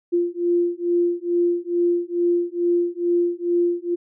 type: beating tone pair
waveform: sine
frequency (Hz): 346.6 / 348.9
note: F4 / F4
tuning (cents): -13 / -2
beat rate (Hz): 2.3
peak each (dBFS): -21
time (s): 0.12-3.96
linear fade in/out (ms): 20
effects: none

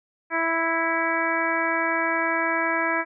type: harmonic tone with a mistuned harmonic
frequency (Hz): 329.6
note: E4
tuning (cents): 0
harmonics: 1 / 2 / 3 / 4 / 5 / 6 / 7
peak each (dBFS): -30 / -29 / -28 / -30 / -27 / -30 / -30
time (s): 0.3-3.05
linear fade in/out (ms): 50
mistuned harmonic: 7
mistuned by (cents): -18
effects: none

